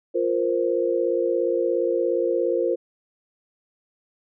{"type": "chord", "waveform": "sine", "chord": "F suspended fourth", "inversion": "none", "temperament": "equal", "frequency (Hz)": [349.2, 466.2, 523.3], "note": ["F4", "Bb4", "C5"], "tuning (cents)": [0, 0, 0], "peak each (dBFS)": -24, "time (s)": [0.14, 2.76], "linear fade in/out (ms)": 20, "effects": []}